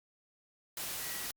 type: tone in noise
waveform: sine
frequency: 1928 Hz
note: B6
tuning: 42 cents flat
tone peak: -48 dBFS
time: 1-1.26 s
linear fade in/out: 2 ms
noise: white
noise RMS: -39 dBFS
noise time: 0.77-1.31 s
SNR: -12 dB
effects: Opus 48 kbps